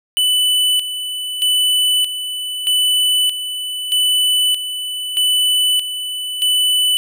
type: tone with tremolo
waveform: square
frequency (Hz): 2989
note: F#7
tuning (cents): +17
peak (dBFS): -13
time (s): 0.17-6.97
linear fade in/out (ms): 0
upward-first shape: square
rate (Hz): 0.8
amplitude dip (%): 65
effects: none